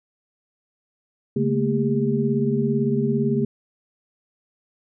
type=tone cluster; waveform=sine; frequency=139.4 / 215.6 / 233.4 / 401.6 Hz; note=C#3 / A3 / A#3 / G4; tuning=+10 / -35 / +2 / +42 cents; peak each=-24 dBFS; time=1.36-3.45 s; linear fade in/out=5 ms; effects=none